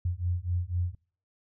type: beating tone pair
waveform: sine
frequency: 86.6 / 90.6 Hz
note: F2 / F#2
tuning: -14 / -36 cents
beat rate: 4 Hz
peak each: -30 dBFS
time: 0.05-0.95 s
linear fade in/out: 5 ms
effects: noise-tail reverb RT60 0.5 s tail -26 dB re dry